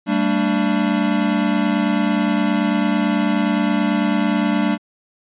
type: chord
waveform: square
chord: G suspended second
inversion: none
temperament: equal with one note detuned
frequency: 196 / 225.3 / 293.7 Hz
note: G3 / A3 / D4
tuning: 0 / +41 / 0 cents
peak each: -21 dBFS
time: 0.06-4.78 s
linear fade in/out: 50 ms
effects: resampled to 8000 Hz